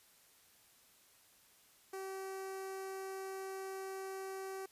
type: tone with notch filter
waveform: sawtooth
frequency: 383.9 Hz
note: G4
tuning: 36 cents flat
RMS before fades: -44 dBFS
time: 1.93-4.66 s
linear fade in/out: 5 ms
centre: 3400 Hz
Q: 1.1
effects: white hiss -66 dBFS RMS until 4.71 s + resampled to 32000 Hz